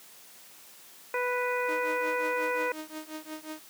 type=harmonic tone; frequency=493.9 Hz; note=B4; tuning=in tune; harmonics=1 / 2 / 3 / 4 / 5; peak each=-30 / -33 / -35 / -36 / -37 dBFS; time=1.14-2.72 s; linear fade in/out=2 ms
type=tone with tremolo; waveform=sawtooth; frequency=311.1 Hz; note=D#4; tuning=in tune; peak=-31 dBFS; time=1.68-3.6 s; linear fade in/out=10 ms; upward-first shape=triangle; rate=5.6 Hz; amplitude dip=100%
effects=white hiss -52 dBFS RMS until 3.69 s + high-pass 150 Hz 12 dB/octave